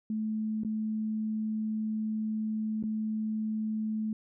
sine tone with dropouts, 217.1 Hz, A3, 23 cents flat, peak -29 dBFS, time 0.1-4.13 s, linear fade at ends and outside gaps 2 ms, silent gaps 0.635-0.648 / 2.827-2.837 s, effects none

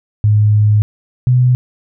sine tone pair in turn, 105.5 / 125.46 Hz, G#2 / B2, +28 / +28 cents, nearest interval minor third, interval 300 cents, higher second, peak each -7 dBFS, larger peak neither, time 0.24-0.82 / 1.27-1.55 s, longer first, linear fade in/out 0 ms, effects none

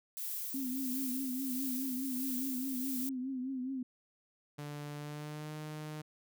violet noise with tremolo, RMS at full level -39 dBFS, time 0.17-3.09 s, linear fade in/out 0 ms, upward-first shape sine, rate 1.5 Hz, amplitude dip 35%
sine tone with vibrato, 260 Hz, C4, 11 cents flat, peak -35 dBFS, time 0.54-3.83 s, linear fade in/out 5 ms, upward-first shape triangle, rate 4.8 Hz, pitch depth 86 cents each way
sawtooth tone with pitch glide, 146.83 to 152.98 Hz, D3 to D#3, 0 to -29 cents, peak -37 dBFS, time 4.58-6.02 s, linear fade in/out 10 ms, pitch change +71 cents, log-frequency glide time 4.96-5.53 s
effects none

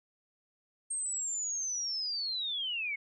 sine linear sweep, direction down, 8550 to 2155 Hz, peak -32 dBFS, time 0.9-2.96 s, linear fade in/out 10 ms, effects none

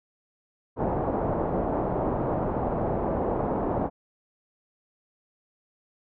white low-pass noise, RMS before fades -27 dBFS, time 0.76-3.9 s, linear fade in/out 50 ms, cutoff 800 Hz, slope 24 dB/octave, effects none

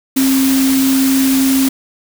sine tone in noise, 266.9 Hz, C4, 35 cents sharp, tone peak -10 dBFS, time 0.16-1.69 s, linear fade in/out 10 ms, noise white, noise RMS -20 dBFS, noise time 0.16-1.69 s, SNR +7 dB, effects none

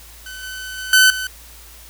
sawtooth tone with level steps, 1516 Hz, F#6, 42 cents sharp, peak -28 / -25 / -23 / -5 / -19 dBFS, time 0.26-1.27 s, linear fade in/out 2 ms, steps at 0.43 / 0.78 / 0.93 / 1.1 s, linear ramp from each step 2 ms, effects added 57 Hz sine -43 dBFS peak until 1.89 s + white hiss -43 dBFS RMS until 1.89 s

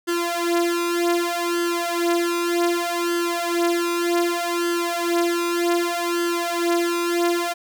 sawtooth tone with flanger, 344.2 Hz, F4, 25 cents flat, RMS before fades -22 dBFS, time 0.07-7.54 s, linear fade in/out 20 ms, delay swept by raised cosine 0.63 to 3.73 ms, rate 0.65 Hz, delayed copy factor +0.95, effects none

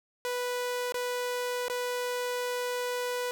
sawtooth tone with dropouts, 492.9 Hz, B4, 3 cents flat, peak -26 dBFS, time 0.25-3.31 s, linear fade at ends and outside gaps 0 ms, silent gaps 0.922-0.943 / 1.682-1.699 s, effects none

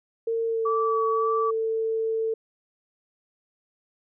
sine tone with pitch glide, 455.9 to 446.5 Hz, A#4 to A4, -39 to +25 cents, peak -23 dBFS, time 0.27-2.34 s, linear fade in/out 5 ms, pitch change -36 cents, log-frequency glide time 0.47-0.68 s
sine tone with vibrato, 1148 Hz, D6, 40 cents flat, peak -24 dBFS, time 0.65-1.51 s, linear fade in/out 10 ms, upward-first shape sine, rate 1.8 Hz, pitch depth 21 cents each way
effects none

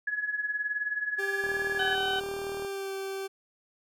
sine tone with tremolo, 1689 Hz, G#6, 29 cents sharp, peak -25 dBFS, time 0.07-1.95 s, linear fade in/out 5 ms, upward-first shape triangle, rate 19 Hz, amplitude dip 80%
40% pulse tone with pitch glide, 395.2 to 388.4 Hz, G4 to G4, +14 to -16 cents, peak -32 dBFS, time 1.18-3.28 s, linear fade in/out 20 ms, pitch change -30 cents, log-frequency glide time 2.64-2.92 s
click train, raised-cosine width 1 ms, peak -28 dBFS, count 48, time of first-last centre 1.44-2.648 s, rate 38.9 Hz
harmonic tone, 759 Hz, F#5, 44 cents sharp, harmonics 1 / 2 / 4 / 5, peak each -32 / -31 / -32 / -40 dBFS, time 1.79-2.2 s, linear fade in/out 5 ms
effects none

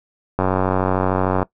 click train, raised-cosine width 1 ms, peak -4 dBFS, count 98, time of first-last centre 0.39-1.429 s, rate 93.4 Hz, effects noise-tail reverb RT60 0.1 s tail -20 dB re dry

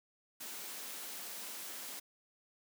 white high-pass noise, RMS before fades -45 dBFS, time 0.4-2 s, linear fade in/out 10 ms, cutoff 180 Hz, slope 96 dB/octave, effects none

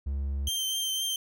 triangle tone, 69.3 Hz, C#2, in tune, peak -26 dBFS, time 0.06-0.49 s, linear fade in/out 10 ms
sawtooth tone with vibrato, 3136 Hz, G7, in tune, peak -25 dBFS, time 0.47-1.16 s, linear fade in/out 2 ms, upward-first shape triangle, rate 3.9 Hz, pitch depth 22 cents each way
effects none

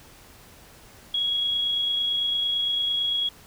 sine tone with amplitude modulation, 3322 Hz, G#7, in tune, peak -21 dBFS, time 1.14-3.29 s, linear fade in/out 5 ms, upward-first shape sine, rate 28.9 Hz, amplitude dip 25%, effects pink hiss -50 dBFS RMS until 3.46 s

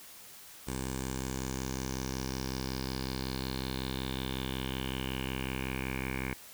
10% pulse tone with low-pass filter sweep, 65.41 Hz, C2, in tune, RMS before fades -36 dBFS, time 0.67-6.34 s, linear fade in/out 5 ms, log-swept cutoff 8400 to 2200 Hz, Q 5.3, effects white hiss -51 dBFS RMS until 6.53 s

